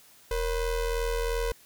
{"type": "ring-modulated tone", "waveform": "square", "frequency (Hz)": 254.4, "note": "C4", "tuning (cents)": -48, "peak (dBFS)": -24, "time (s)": [0.31, 1.52], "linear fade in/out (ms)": 2, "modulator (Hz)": 213, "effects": ["white hiss -56 dBFS RMS until 1.65 s"]}